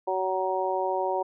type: harmonic tone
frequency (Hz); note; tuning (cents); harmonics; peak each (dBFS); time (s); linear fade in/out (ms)
187.7; F#3; +25; 2 / 3 / 4 / 5; -30 / -30 / -30 / -30; 0.07-1.23; 10
effects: none